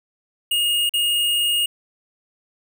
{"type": "tone with dropouts", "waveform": "square", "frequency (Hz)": 2854, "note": "F7", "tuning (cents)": 37, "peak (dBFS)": -18, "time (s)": [0.51, 1.66], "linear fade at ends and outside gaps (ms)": 5, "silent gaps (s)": [0.894, 0.937], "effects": []}